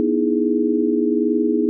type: tone cluster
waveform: sine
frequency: 243.7 / 305.9 / 327.2 / 416.6 Hz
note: B3 / D#4 / E4 / G#4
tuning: -23 / -29 / -13 / +5 cents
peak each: -21 dBFS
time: 0-1.69 s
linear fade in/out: 0 ms
effects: none